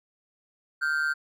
triangle ring-modulated tone, 1480 Hz, F#6, in tune, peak -19 dBFS, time 0.81-1.14 s, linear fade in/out 20 ms, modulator 74.5 Hz, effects none

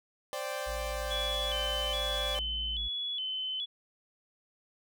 sawtooth chord, C suspended second, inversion none, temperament equal, 523.3 / 587.3 / 784 Hz, C5 / D5 / G5, 0 / 0 / 0 cents, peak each -35 / -33 / -38 dBFS, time 0.33-2.39 s, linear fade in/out 0 ms
triangle tone, 55 Hz, A1, in tune, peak -35 dBFS, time 0.66-2.89 s, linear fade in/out 20 ms
sine tone with vibrato, 3215 Hz, G7, 43 cents sharp, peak -32 dBFS, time 1.1-3.66 s, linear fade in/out 20 ms, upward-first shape square, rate 1.2 Hz, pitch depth 92 cents each way
effects none

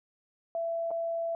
sine tone with dropouts, 668 Hz, E5, 23 cents sharp, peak -29 dBFS, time 0.55-1.35 s, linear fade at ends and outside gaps 1 ms, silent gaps 0.907-0.913 s, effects none

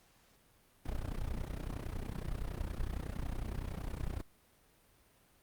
brown noise with amplitude modulation, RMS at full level -35 dBFS, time 0.85-4.22 s, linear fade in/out 10 ms, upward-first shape sine, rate 30.8 Hz, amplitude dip 85%, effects pink hiss -67 dBFS RMS until 5.42 s + Opus 48 kbps

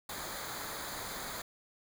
pink noise with comb filter, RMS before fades -41 dBFS, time 0.09-1.42 s, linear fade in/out 5 ms, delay 0.36 ms, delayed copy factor -0.7, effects none

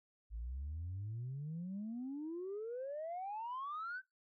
sine exponential sweep, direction up, 52.3 to 1568 Hz, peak -39 dBFS, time 0.3-4.02 s, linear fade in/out 50 ms, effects noise-tail reverb RT60 0.2 s tail -22 dB re dry + tanh soft clip ceiling -37 dBFS

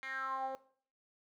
10% pulse tone with band-pass filter sweep, 265.9 Hz, C4, 28 cents sharp, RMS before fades -39 dBFS, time 0.03-0.55 s, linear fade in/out 0 ms, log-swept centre 2300 to 600 Hz, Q 6, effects noise-tail reverb RT60 0.5 s tail -18 dB re dry

